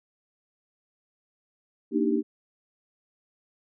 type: chord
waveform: sine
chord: Eb major seventh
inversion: second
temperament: equal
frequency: 233.1 / 293.7 / 311.1 / 392 Hz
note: Bb3 / D4 / Eb4 / G4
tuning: 0 / 0 / 0 / 0 cents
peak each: -27 / -27 / -27 / -28 dBFS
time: 1.91-2.23 s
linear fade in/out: 50 ms
effects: none